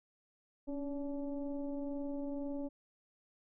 sine tone with frequency modulation, 280 Hz, C#4, 18 cents sharp, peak -36 dBFS, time 0.67-2.69 s, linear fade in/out 20 ms, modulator 291 Hz, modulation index 0.94, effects none

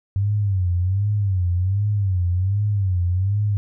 sine tone with vibrato, 95.9 Hz, G2, 37 cents flat, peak -17 dBFS, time 0.16-3.57 s, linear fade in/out 0 ms, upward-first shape sine, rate 1.3 Hz, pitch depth 150 cents each way, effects none

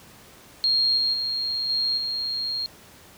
sine tone with level steps, 4239 Hz, C8, 22 cents sharp, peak -18 / -20 / -24 / -21 / -25 dBFS, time 0.64-2.66 s, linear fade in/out 0 ms, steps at 0.97 / 1.13 / 1.69 / 1.97 s, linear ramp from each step 10 ms, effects pink hiss -49 dBFS RMS until 3.17 s + high-pass 60 Hz 12 dB/octave

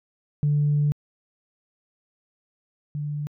sine tone pair in turn, 146.83 / 147.44 Hz, D3 / D3, 0 / +7 cents, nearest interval unison, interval 7 cents, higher second, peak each -17 / -26 dBFS, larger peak first, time 0.43-0.92 / 2.95-3.27 s, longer first, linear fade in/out 0 ms, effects tanh soft clip ceiling -14 dBFS

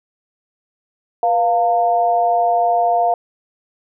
sine tone with amplitude modulation, 698.5 Hz, F5, in tune, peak -9 dBFS, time 1.23-3.14 s, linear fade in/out 2 ms, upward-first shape sine, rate 213 Hz, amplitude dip 75%, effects none

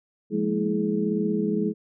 sine tone cluster, 173.2 / 208.6 / 230.5 / 325.5 / 422 Hz, F3 / G#3 / A#3 / E4 / G#4, -14 / +8 / -19 / -22 / +28 cents, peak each -31 / -25 / -33 / -29 / -28 dBFS, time 0.3-1.74 s, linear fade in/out 50 ms, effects none

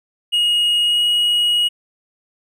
triangle tone with pitch glide, 2878 to 2898 Hz, F#7 to F#7, -49 to -37 cents, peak -12 dBFS, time 0.32-1.69 s, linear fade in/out 20 ms, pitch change +12 cents, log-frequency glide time 0.83-1.03 s, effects none

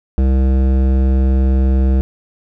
sine tone with hard clipping, 65.7 Hz, C2, 8 cents sharp, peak -12 dBFS, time 0.18-2.01 s, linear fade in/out 0 ms, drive 14 dB, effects none

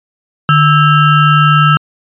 square ring-modulated tone, 732 Hz, F#5, 19 cents flat, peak -3 dBFS, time 0.49-1.77 s, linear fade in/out 0 ms, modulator 582 Hz, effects resampled to 8000 Hz

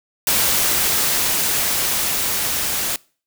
white noise with level ramp, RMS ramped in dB -17 to -22 dBFS, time 0.27-2.96 s, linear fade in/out 2 ms, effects noise-tail reverb RT60 0.4 s tail -24 dB re dry

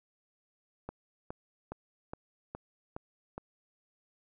click train, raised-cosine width 1 ms, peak -25 dBFS, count 7, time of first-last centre 0.89-3.38 s, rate 2.41 Hz, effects none

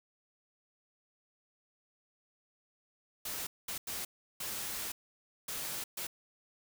white noise bursts at uneven times, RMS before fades -39 dBFS, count 6, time 3.25-3.47 / 3.68-3.78 / 3.87-4.05 / 4.4-4.92 / 5.48-5.84 / 5.97-6.07 s, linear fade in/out 5 ms, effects none

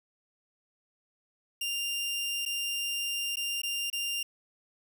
sawtooth tone with dropouts, 2794 Hz, F7, in tune, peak -27 dBFS, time 1.61-4.23 s, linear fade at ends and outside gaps 5 ms, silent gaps 2.453-2.46 / 3.358-3.369 / 3.618-3.633 / 3.901-3.928 s, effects none

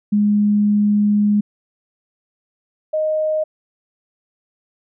sine tone pair in turn, 207.3 / 621.2 Hz, G#3 / D#5, -3 / -3 cents, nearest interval octave + perfect fifth, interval 1900 cents, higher second, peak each -12 / -16 dBFS, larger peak first, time 0.12-1.41 / 2.93-3.44 s, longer first, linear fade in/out 10 ms, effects none

